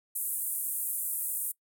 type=band-pass noise; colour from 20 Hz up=pink; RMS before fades=-33 dBFS; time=0.15-1.52 s; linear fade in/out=10 ms; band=8800 to 16000 Hz; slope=48 dB/octave; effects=noise-tail reverb RT60 0.1 s tail -22 dB re dry